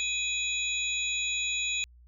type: tone cluster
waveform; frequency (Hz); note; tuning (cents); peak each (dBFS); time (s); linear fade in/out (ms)
sine; 2507 / 3375 / 3852 / 6880; D#7 / G#7 / B7 / A8; +12 / +27 / -44 / -40; -30 / -37 / -35 / -35; 0-1.84; 0
effects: added 60 Hz sine -52 dBFS peak until 2.07 s